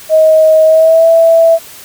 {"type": "tone with pitch glide", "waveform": "sine", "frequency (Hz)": [631, 659.7], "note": ["D#5", "E5"], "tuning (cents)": [24, 1], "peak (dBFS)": -3, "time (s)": [0.09, 1.59], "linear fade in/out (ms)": 50, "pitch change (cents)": 77, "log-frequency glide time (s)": [0.64, 1.08], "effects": ["white hiss -33 dBFS RMS until 1.84 s"]}